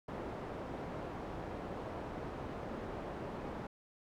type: low-pass noise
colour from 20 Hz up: white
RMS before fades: -43 dBFS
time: 0.08-3.67 s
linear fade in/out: 5 ms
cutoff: 660 Hz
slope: 12 dB/octave
effects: none